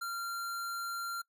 square tone, 1380 Hz, F6, 21 cents flat, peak -36 dBFS, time 0.01-1.22 s, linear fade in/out 10 ms, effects noise-tail reverb RT60 0.1 s tail -24 dB re dry

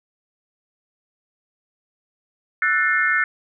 sine chord, F# half-diminished seventh, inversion third, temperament just, 1332 / 1480 / 1776 / 2131 Hz, E6 / F#6 / A6 / C7, +18 / 0 / +16 / +31 cents, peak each -25 / -21 / -20 / -23 dBFS, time 2.62-3.24 s, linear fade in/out 2 ms, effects none

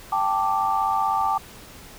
sine chord, G suspended second, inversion none, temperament equal, 784 / 880 / 1174.7 Hz, G5 / A5 / D6, 0 / 0 / 0 cents, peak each -24 / -24 / -24 dBFS, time 0.12-1.38 s, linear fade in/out 5 ms, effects pink hiss -44 dBFS RMS until 1.98 s

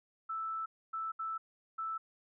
sine tone bursts at uneven times, 1318.5 Hz, E6, in tune, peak -35 dBFS, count 4, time 0.29-0.66 / 0.93-1.12 / 1.19-1.38 / 1.78-1.98 s, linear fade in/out 10 ms, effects none

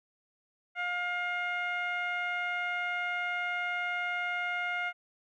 15% pulse tone with low-pass filter, 710 Hz, F5, 28 cents sharp, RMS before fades -33 dBFS, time 0.75-4.93 s, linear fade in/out 50 ms, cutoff 2000 Hz, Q 2.5, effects none

